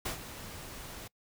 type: noise with ADSR envelope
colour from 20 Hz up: pink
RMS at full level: -33 dBFS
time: 0.05-1.08 s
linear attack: 9 ms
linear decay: 110 ms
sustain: -12 dB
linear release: 8 ms
effects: noise-tail reverb RT60 0.1 s tail -24 dB re dry